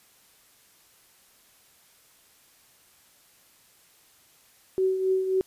sine tone with tremolo, 377.7 Hz, F#4, 36 cents sharp, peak -19 dBFS, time 4.78-5.41 s, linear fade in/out 0 ms, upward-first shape triangle, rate 3.7 Hz, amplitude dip 60%, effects white hiss -59 dBFS RMS until 5.46 s + resampled to 32000 Hz

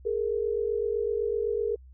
sine tone pair together, 416.7 / 464.6 Hz, G#4 / A#4, +6 / -6 cents, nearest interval major second, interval 188 cents, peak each -28 dBFS, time 0.05-1.76 s, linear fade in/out 10 ms, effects added 64 Hz sine -47 dBFS peak until 1.93 s

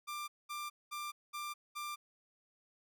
sawtooth tone bursts, 1187 Hz, D6, 18 cents sharp, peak -36 dBFS, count 5, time 0.07-1.96 s, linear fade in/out 20 ms, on 210 ms, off 210 ms, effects none

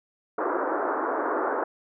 pink band-pass noise, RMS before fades -27 dBFS, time 0.38-1.64 s, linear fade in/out 5 ms, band 300 to 1500 Hz, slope 48 dB/octave, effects none

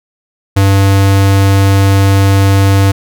square tone, 98 Hz, G2, in tune, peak -6 dBFS, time 0.56-2.92 s, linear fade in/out 10 ms, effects none

